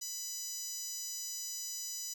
10% pulse tone with high-pass filter, 990 Hz, B5, 4 cents sharp, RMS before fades -41 dBFS, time 0.01-2.14 s, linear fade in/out 10 ms, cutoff 6600 Hz, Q 2.8, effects none

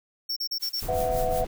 square tone bursts, 5460 Hz, F8, 40 cents flat, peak -27 dBFS, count 5, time 0.29-0.805 s, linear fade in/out 10 ms, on 75 ms, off 35 ms
blue noise with tremolo, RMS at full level -36 dBFS, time 0.59-1.44 s, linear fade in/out 50 ms, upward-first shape triangle, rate 5.4 Hz, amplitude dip 90%
brown noise, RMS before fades -32 dBFS, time 0.82-1.47 s, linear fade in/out 5 ms
sine chord, B suspended fourth, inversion none, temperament equal with one note detuned, 501.4 / 659.3 / 740 Hz, B4 / E5 / F#5, +26 / 0 / 0 cents, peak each -28 dBFS, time 0.88-1.45 s, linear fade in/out 10 ms
effects none

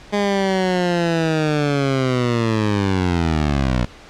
15% pulse linear sweep, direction down, 206.4 to 58.27 Hz, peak -10 dBFS, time 0.12-3.86 s, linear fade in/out 20 ms, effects pink hiss -42 dBFS RMS until 4.09 s + low-pass 5000 Hz 12 dB/octave

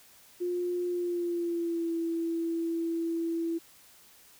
sine tone with pitch glide, 354.4 to 332.6 Hz, F4 to E4, +25 to +16 cents, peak -28 dBFS, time 0.4-3.59 s, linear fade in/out 20 ms, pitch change -109 cents, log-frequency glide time 0.88-1.93 s, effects white hiss -57 dBFS RMS until 4.39 s

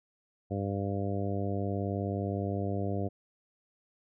harmonic tone, 99.4 Hz, G2, 25 cents sharp, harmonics 1 / 2 / 3 / 4 / 5 / 6 / 7, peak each -33 / -36 / -38 / -39 / -40 / -41 / -41 dBFS, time 0.5-3.09 s, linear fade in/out 20 ms, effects none

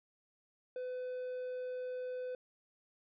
triangle tone, 504 Hz, B4, 35 cents sharp, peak -36 dBFS, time 0.76-2.35 s, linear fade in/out 2 ms, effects resampled to 11025 Hz

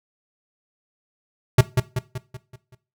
square tone with echo, 127.2 Hz, C3, 48 cents flat, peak -9 dBFS, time 1.58-1.61 s, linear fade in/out 5 ms, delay 190 ms, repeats 6, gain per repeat -6 dB, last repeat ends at 2.75 s, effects noise-tail reverb RT60 0.3 s tail -17 dB re dry

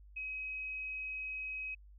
sine tone, 2540 Hz, D#7, 35 cents sharp, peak -38 dBFS, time 0.16-1.75 s, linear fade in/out 10 ms, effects added 50 Hz sine -54 dBFS peak until 1.98 s

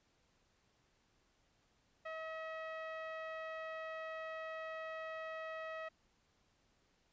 sawtooth tone with low-pass filter, 640 Hz, D#5, 49 cents sharp, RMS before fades -45 dBFS, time 2.05-5.89 s, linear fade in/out 10 ms, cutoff 2100 Hz, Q 1.8, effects pink hiss -75 dBFS RMS until 7.12 s + resampled to 16000 Hz

